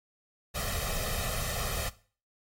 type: noise with comb filter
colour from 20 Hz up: pink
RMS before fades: -32 dBFS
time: 0.54-1.9 s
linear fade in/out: 20 ms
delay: 1.6 ms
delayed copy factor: +0.95
effects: noise-tail reverb RT60 0.4 s tail -17 dB re dry + MP3 64 kbps